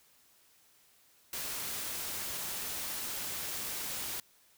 white noise, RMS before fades -38 dBFS, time 1.33-4.2 s, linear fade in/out 2 ms, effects white hiss -65 dBFS RMS until 4.57 s

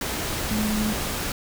sine tone in noise, 213.6 Hz, G#3, 49 cents sharp, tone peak -23 dBFS, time 0.51-0.93 s, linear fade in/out 2 ms, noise pink, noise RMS -28 dBFS, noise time 0.01-1.32 s, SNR +2 dB, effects none

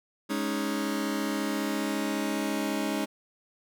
sawtooth chord, Ab suspended fourth, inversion none, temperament just, 207.7 / 276.9 / 311.5 Hz, Ab3 / Db4 / Eb4, 0 / -2 / +2 cents, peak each -28 dBFS, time 0.29-3.06 s, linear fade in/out 20 ms, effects none

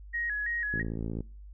sine tone with vibrato, 1780 Hz, A6, 20 cents sharp, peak -29 dBFS, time 0.13-0.83 s, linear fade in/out 20 ms, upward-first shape square, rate 3 Hz, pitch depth 96 cents each way
click train, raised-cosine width 3 ms, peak -22 dBFS, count 27, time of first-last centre 0.74-1.206 s, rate 55.8 Hz
effects noise-tail reverb RT60 0.4 s tail -23 dB re dry + added 50 Hz sine -44 dBFS peak until 1.53 s

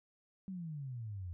sine exponential sweep, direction down, 196 to 84.2 Hz, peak -40 dBFS, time 0.48-1.33 s, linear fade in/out 0 ms, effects none

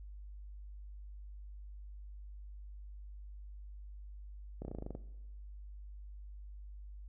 slowing click train, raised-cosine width 2 ms, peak -29 dBFS, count 10, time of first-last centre 4.62-4.951 s, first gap 30 ms, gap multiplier 1.05, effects noise-tail reverb RT60 1.0 s tail -17 dB re dry + added 50 Hz sine -46 dBFS peak until 7.08 s

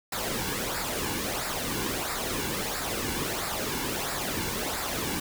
pink noise with flanger, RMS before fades -31 dBFS, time 0.12-5.2 s, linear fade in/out 5 ms, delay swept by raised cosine 0.32 to 1.62 ms, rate 1.5 Hz, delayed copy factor -0.6, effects none

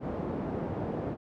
pink band-pass noise, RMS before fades -34 dBFS, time 0-1.17 s, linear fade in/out 50 ms, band 130 to 600 Hz, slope 12 dB/octave, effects none

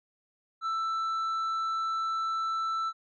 sine tone with tanh clipping, 1326 Hz, E6, 10 cents sharp, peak -29 dBFS, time 0.61-2.93 s, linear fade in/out 50 ms, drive 5 dB, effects none

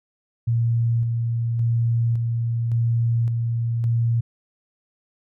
sine tone with tremolo, 116.54 Hz, A#2, in tune, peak -17 dBFS, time 0.47-4.21 s, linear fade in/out 10 ms, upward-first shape square, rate 0.89 Hz, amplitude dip 30%, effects none

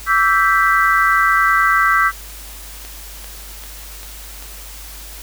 sine chord, E minor seventh, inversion third, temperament equal with one note detuned, 1149.2 / 1318.5 / 1568 / 1975.5 Hz, D6 / E6 / G6 / B6, -38 / 0 / 0 / 0 cents, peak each -17 / -16 / -16 / -18 dBFS, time 0.06-2.12 s, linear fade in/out 50 ms
click train, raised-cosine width 0.2 ms, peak -18 dBFS, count 5, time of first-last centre 2.85-4.425 s, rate 2.54 Hz
effects added 50 Hz sine -35 dBFS peak until 5.22 s + white hiss -36 dBFS RMS until 5.22 s

